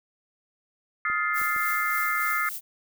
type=chord; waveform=sine; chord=F dominant seventh; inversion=third; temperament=just; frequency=1257.2 / 1396.9 / 1746.1 / 2095 Hz; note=Eb6 / F6 / A6 / C7; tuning=+18 / 0 / -14 / +2 cents; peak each=-28 / -30 / -31 / -28 dBFS; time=1.05-2.49 s; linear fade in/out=2 ms
type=clicks; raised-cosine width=2 ms; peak=-32 dBFS; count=3; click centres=1.1 / 1.415 / 1.563 s
type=noise with tremolo; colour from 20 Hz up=violet; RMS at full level=-33 dBFS; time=1.33-2.61 s; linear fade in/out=50 ms; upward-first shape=triangle; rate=3.4 Hz; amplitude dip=50%
effects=none